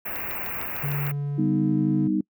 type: band-stop noise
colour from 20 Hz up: white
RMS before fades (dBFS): -31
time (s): 0.05-1.12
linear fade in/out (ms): 10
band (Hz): 2700 to 14000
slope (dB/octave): 96
type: click train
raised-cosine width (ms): 0.2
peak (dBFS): -22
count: 7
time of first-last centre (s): 0.16-1.068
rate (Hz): 6.61
type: tone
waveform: triangle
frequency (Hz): 143.2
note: D3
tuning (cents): -43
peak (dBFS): -23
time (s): 0.83-2.08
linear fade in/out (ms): 10
type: chord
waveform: sine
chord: G augmented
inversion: none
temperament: equal with one note detuned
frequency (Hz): 196 / 246.9 / 310.2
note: G3 / B3 / D#4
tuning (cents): 0 / 0 / -5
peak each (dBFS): -25 / -28 / -23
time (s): 1.38-2.21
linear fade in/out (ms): 5
effects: noise-tail reverb RT60 0.1 s tail -26 dB re dry